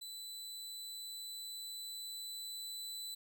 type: tone with level ramp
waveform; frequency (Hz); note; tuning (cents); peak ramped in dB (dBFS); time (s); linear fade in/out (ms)
sawtooth; 3994; B7; +19; -42 to -39; 0.01-3.15; 10
effects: none